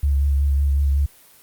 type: tone with vibrato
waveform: sine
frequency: 70.2 Hz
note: C#2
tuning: 22 cents sharp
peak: -15 dBFS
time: 0.03-1.06 s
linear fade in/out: 5 ms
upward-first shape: sine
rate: 5.4 Hz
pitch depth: 27 cents each way
effects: white hiss -50 dBFS RMS until 1.42 s + Opus 24 kbps